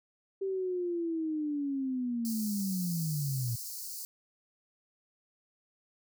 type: linear sweep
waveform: sine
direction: down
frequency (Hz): 391.1 to 115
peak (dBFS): -30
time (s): 0.41-3.56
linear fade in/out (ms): 10
type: high-pass noise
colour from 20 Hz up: white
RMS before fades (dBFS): -41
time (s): 2.25-4.05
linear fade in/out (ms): 0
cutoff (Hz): 4300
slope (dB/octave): 96
effects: none